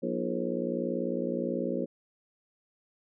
harmonic tone with a mistuned harmonic, 59.9 Hz, A#1, 48 cents sharp, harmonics 3 / 4 / 5 / 6 / 7 / 8 / 9, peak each -37 / -34 / -39 / -36 / -37 / -38 / -35 dBFS, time 0.02-1.86 s, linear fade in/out 20 ms, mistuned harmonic 6, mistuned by -91 cents, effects none

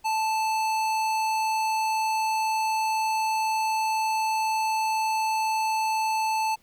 sine tone with hard clipping, 878 Hz, A5, 4 cents flat, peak -25 dBFS, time 0.04-6.56 s, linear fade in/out 20 ms, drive 18 dB, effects pink hiss -62 dBFS RMS until 6.62 s

